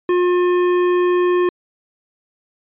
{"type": "tone with tanh clipping", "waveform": "sine", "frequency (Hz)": 357, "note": "F4", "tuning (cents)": 38, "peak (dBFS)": -15, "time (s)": [0.09, 1.49], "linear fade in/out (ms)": 2, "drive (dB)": 15, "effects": ["resampled to 8000 Hz"]}